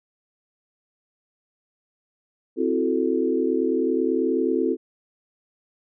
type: chord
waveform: sine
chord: F# half-diminished seventh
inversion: second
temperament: equal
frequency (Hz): 261.6 / 329.6 / 370 / 440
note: C4 / E4 / F#4 / A4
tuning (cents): 0 / 0 / 0 / 0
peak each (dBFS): -25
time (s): 2.56-4.77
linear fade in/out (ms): 50
effects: none